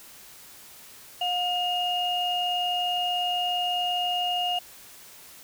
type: tone pair together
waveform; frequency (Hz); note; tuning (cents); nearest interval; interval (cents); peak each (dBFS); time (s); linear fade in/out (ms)
sine; 716.7 / 2848; F5 / F7; +45 / +33; 2 octaves; 2388; -26; 1.21-4.59; 5
effects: tanh soft clip ceiling -17 dBFS + white hiss -48 dBFS RMS until 5.43 s